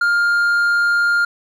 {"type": "tone with hard clipping", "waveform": "sine", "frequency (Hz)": 1406, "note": "F6", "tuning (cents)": 11, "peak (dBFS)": -14, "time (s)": [0.01, 1.25], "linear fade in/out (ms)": 5, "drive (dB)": 3, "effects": []}